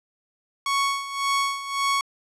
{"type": "tone with tremolo", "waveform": "sawtooth", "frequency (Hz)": 1110, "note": "C#6", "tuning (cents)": 2, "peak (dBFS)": -16, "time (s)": [0.66, 2.01], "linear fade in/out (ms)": 2, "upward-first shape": "sine", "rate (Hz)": 1.8, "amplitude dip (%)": 75, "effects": ["low-pass 9000 Hz 12 dB/octave"]}